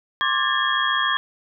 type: tone cluster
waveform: sine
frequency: 1062 / 1169 / 1641 / 1775 / 3285 Hz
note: C6 / D6 / G#6 / A6 / G#7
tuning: +25 / -8 / -21 / +15 / -20 cents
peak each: -25 dBFS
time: 0.21-1.17 s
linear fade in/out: 0 ms
effects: none